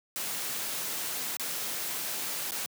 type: noise with dropouts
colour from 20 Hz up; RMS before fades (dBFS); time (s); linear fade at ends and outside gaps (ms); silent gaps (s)
white; -34; 0.16-2.66; 0; 1.368-1.397 / 2.508-2.519
effects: high-pass 150 Hz 12 dB/octave